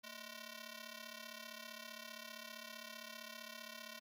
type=ring-modulated tone; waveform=5% pulse; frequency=417.3 Hz; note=G#4; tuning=8 cents sharp; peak=-35 dBFS; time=0.03-4 s; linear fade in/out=20 ms; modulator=191 Hz; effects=none